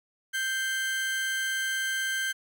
35% pulse tone pair together, 1568 / 2093 Hz, G6 / C7, 0 / 0 cents, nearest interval perfect fourth, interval 500 cents, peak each -26 / -38 dBFS, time 0.33-2.33 s, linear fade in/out 20 ms, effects none

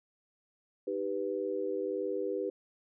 sine chord, Eb augmented, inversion none, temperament equal, 311.1 / 392 / 493.9 Hz, Eb4 / G4 / B4, 0 / 0 / 0 cents, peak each -39 / -34 / -35 dBFS, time 0.87-2.5 s, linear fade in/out 5 ms, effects none

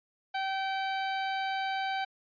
sawtooth tone, 772 Hz, G5, 27 cents flat, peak -26 dBFS, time 0.34-2.05 s, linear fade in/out 10 ms, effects resampled to 11025 Hz

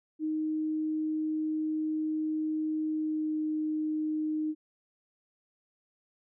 sine tone with pitch glide, 311.1 to 309 Hz, D#4 to D#4, 0 to -12 cents, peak -28 dBFS, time 0.19-4.55 s, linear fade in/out 50 ms, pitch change -12 cents, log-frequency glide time 2.88-3.39 s, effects none

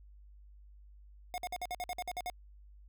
square tone bursts, 721 Hz, F#5, 45 cents flat, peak -36 dBFS, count 11, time 1.34-2.299 s, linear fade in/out 0 ms, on 39 ms, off 53 ms, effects added 50 Hz sine -53 dBFS peak until 2.88 s

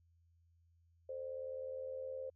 sine tone with amplitude modulation, 523.3 Hz, C5, in tune, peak -38 dBFS, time 1.09-2.3 s, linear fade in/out 5 ms, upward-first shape sine, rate 79.4 Hz, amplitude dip 65%, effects added 84 Hz sine -68 dBFS peak until 2.35 s

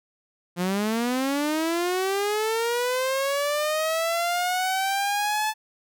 sawtooth linear sweep, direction up, 172 to 871 Hz, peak -19 dBFS, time 0.56-5.54 s, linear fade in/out 50 ms, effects none

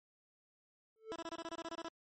triangle tone with exponential growth, 441.7 Hz, A4, 7 cents sharp, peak -36 dBFS, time 0.96-1.12 s, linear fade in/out 0 ms, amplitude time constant 34 ms
15% pulse tone bursts, 331.8 Hz, E4, 11 cents sharp, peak -35 dBFS, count 12, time 1.12-1.884 s, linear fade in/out 0 ms, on 38 ms, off 28 ms
effects low-pass 7000 Hz 12 dB/octave + MP3 32 kbps

